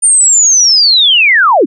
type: linear sweep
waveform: sine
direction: down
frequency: 9040 to 210 Hz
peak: -4 dBFS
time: 0.02-1.66 s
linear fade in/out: 20 ms
effects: none